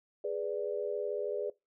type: chord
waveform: sine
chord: G# diminished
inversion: none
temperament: equal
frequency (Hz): 415.3 / 493.9 / 587.3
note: G#4 / B4 / D5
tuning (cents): 0 / 0 / 0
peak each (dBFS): -35 / -37 / -37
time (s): 0.24-1.5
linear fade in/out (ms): 5
effects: noise-tail reverb RT60 0.2 s tail -21 dB re dry